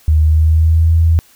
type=tone with pitch glide; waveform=sine; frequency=77.5 to 82.06 Hz; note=D#2 to E2; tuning=-6 to -7 cents; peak=-7 dBFS; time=0.08-1.19 s; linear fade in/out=0 ms; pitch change=+99 cents; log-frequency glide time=0.21-0.92 s; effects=white hiss -48 dBFS RMS until 1.35 s